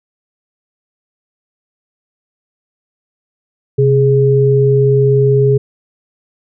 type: tone pair together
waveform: sine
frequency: 131.3 / 415.3 Hz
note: C3 / G#4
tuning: +6 / 0 cents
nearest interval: octave + minor sixth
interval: 1994 cents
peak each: -10 dBFS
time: 3.78-5.58 s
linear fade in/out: 10 ms
effects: none